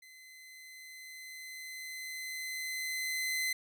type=tone with level ramp; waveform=sawtooth; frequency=2044 Hz; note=C7; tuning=41 cents flat; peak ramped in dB=-50 to -27 dBFS; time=0.02-3.53 s; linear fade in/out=5 ms; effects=none